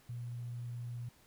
sine tone with sample-and-hold, 120.3 Hz, B2, 45 cents flat, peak -39 dBFS, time 0.09-1.09 s, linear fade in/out 5 ms, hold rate 11025 Hz, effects pink hiss -65 dBFS RMS until 1.26 s

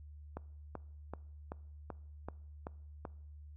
click train, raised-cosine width 1 ms, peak -27 dBFS, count 8, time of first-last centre 0.37-3.052 s, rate 2.61 Hz, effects noise-tail reverb RT60 0.7 s tail -22 dB re dry + added 74 Hz sine -49 dBFS peak until 3.56 s

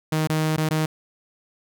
sawtooth tone with dropouts, 156.4 Hz, D#3, 9 cents sharp, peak -16 dBFS, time 0.12-0.86 s, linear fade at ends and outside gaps 5 ms, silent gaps 0.273-0.296 / 0.565-0.577 / 0.69-0.708 s, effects none

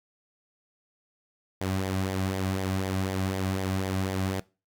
sawtooth tone with flanger, 95 Hz, F#2, 46 cents sharp, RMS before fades -29 dBFS, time 1.61-4.4 s, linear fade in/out 0 ms, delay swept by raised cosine 0.72 to 2.32 ms, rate 4 Hz, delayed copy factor -0.55, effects noise-tail reverb RT60 0.3 s tail -22 dB re dry

